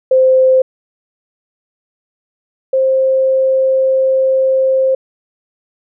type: tone pair in turn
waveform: sine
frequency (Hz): 520 / 527.6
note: C5 / C5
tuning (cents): -11 / +14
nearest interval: unison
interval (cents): 25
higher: second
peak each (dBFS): -6 / -9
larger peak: first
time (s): 0.11-0.62 / 2.73-4.95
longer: second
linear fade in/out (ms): 5
effects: none